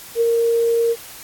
sine tone with ADSR envelope, 463.9 Hz, A#4, 8 cents flat, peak -12 dBFS, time 0.15-0.96 s, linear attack 59 ms, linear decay 24 ms, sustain -2 dB, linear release 51 ms, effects white hiss -38 dBFS RMS until 1.23 s + AAC 64 kbps

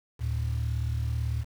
sine tone pair together, 75.7 / 113.75 Hz, D#2 / A#2, -47 / -42 cents, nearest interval perfect fifth, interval 705 cents, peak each -28 dBFS, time 0.19-1.45 s, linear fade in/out 50 ms, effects tanh soft clip ceiling -21 dBFS + 8-bit

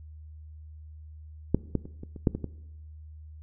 clicks, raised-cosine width 3 ms, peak -8 / -12 / -27 / -26 / -28 / -8 / -18 / -19 dBFS, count 8, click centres 1.546 / 1.753 / 1.855 / 2.034 / 2.162 / 2.272 / 2.35 / 2.443 s, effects noise-tail reverb RT60 1.0 s tail -20 dB re dry + added 77 Hz sine -43 dBFS peak until 3.42 s

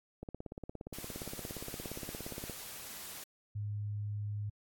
click train, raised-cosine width 2 ms, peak -29 dBFS, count 40, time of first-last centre 0.23-2.497 s, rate 17.2 Hz
white noise, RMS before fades -46 dBFS, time 0.93-3.24 s, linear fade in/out 5 ms
sine tone, 103.83 Hz, G#2, in tune, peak -35 dBFS, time 3.55-4.5 s, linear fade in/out 10 ms
effects AAC 64 kbps

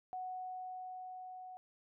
sine tone with level ramp, 740 Hz, F#5, in tune, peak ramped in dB -39 to -47 dBFS, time 0.13-1.57 s, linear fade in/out 0 ms, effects none

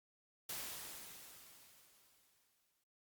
white noise with exponential decay, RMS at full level -43 dBFS, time 0.49-2.84 s, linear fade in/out 5 ms, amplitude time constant 510 ms, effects Opus 48 kbps

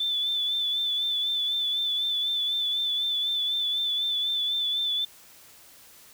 sine tone with vibrato, 3503 Hz, A7, 8 cents flat, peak -24 dBFS, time 0-5.05 s, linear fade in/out 5 ms, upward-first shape sine, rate 4 Hz, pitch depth 35 cents each way, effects white hiss -52 dBFS RMS until 6.13 s

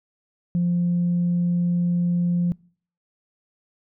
sine tone, 174.61 Hz, F3, in tune, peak -17 dBFS, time 0.55-2.52 s, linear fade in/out 0 ms, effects noise-tail reverb RT60 0.5 s tail -26 dB re dry + tanh soft clip ceiling -15 dBFS

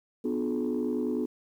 sine chord, B diminished seventh, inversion none, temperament just, 246.9 / 296.3 / 355.6 / 426.7 Hz, B3 / D4 / F4 / Ab4, 0 / +15 / +31 / +47 cents, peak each -29 / -32 / -33 / -32 dBFS, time 0.24-1.26 s, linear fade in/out 10 ms, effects tanh soft clip ceiling -21 dBFS + 10-bit

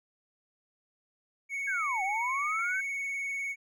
triangle tone with vibrato, 2218 Hz, C#7, in tune, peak -30 dBFS, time 1.49-3.56 s, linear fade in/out 50 ms, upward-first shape sine, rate 20 Hz, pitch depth 28 cents each way
sine linear two-way sweep, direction down then up, 1661.2 to 742 to 1577 Hz, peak -30 dBFS, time 1.67-2.81 s, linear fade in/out 10 ms, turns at 2.03 s
effects none

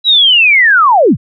sine linear sweep, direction down, 3951 to 71 Hz, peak -4 dBFS, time 0.04-1.17 s, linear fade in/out 50 ms, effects none

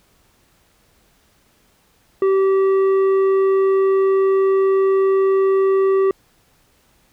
sine tone with tanh clipping, 386.3 Hz, G4, 25 cents flat, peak -14 dBFS, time 2.22-6.11 s, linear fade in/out 2 ms, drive 8 dB, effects pink hiss -58 dBFS RMS until 7.12 s

